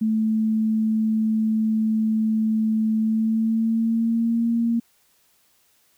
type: tone with pitch glide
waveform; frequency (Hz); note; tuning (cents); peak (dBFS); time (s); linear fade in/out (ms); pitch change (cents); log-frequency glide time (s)
sine; 219.2 to 232.2; A3 to A#3; -6 to -7; -18; 0.01-4.8; 10; +99; 2.97-4.48
effects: white hiss -62 dBFS RMS until 5.97 s